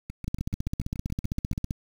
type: two click trains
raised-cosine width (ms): 5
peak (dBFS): -24 / -16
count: 11 / 23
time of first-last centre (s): 0.1-1.531 / 0.28-1.709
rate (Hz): 6.99 / 15.4
effects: 7-bit